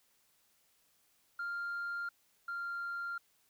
sine tone pair in turn, 1396.9 / 1390.8 Hz, F6 / F6, 0 / -8 cents, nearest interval unison, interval 8 cents, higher first, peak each -34 / -35 dBFS, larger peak first, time 1.39-2.09 / 2.48-3.18 s, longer neither, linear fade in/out 5 ms, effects tanh soft clip ceiling -34 dBFS + white hiss -72 dBFS RMS until 3.49 s

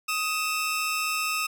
sawtooth tone pair together, 1254.5 / 2664 Hz, D#6 / E7, +14 / +18 cents, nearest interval octave + minor second, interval 1304 cents, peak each -25 dBFS, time 0.08-1.47 s, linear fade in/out 10 ms, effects none

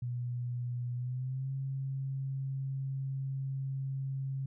sine tone with pitch glide, 122.3 to 134.92 Hz, B2 to C#3, -16 to -46 cents, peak -33 dBFS, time 0.02-4.46 s, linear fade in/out 5 ms, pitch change +170 cents, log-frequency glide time 0.94-1.51 s, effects none

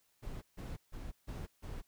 brown noise bursts, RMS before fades -43 dBFS, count 5, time 0.22-1.82 s, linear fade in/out 20 ms, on 200 ms, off 150 ms, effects white hiss -74 dBFS RMS until 1.87 s

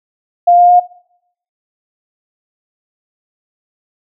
sine tone with pitch steps, 700 / 706.5 / 713.1 Hz, F5 / F5 / F5, +4 / +20 / +36 cents, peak -4 dBFS, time 0.47-0.8 s, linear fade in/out 10 ms, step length 110 ms, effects noise-tail reverb RT60 0.7 s tail -20 dB re dry

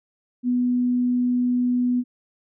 sine tone, 246.9 Hz, B3, in tune, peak -18 dBFS, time 0.43-2.04 s, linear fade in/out 50 ms, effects none

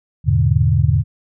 sine chord, E dominant seventh, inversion none, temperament equal with one note detuned, 82.41 / 103.83 / 122.12 / 146.83 Hz, E2 / G#2 / B2 / D3, 0 / 0 / -19 / 0 cents, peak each -17 dBFS, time 0.24-1.04 s, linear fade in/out 50 ms, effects none

